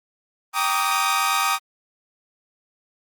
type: chord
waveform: sawtooth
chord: Eb major seventh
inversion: first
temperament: equal with one note detuned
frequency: 784 / 932.3 / 1155.8 / 1244.5 Hz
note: G5 / Bb5 / D6 / Eb6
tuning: 0 / 0 / -28 / 0 cents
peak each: -23 / -24 / -22 / -18 dBFS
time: 0.53-1.59 s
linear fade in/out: 50 ms
effects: Opus 32 kbps